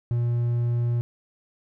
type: tone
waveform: triangle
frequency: 119.3 Hz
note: A#2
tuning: 41 cents sharp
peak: -19 dBFS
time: 0.11-1.01 s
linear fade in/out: 0 ms
effects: none